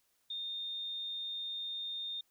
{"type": "tone", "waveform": "sine", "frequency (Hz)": 3648, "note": "A#7", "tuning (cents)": -38, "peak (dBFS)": -37, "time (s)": [0.3, 2.21], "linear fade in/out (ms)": 5, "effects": ["white hiss -75 dBFS RMS until 2.3 s"]}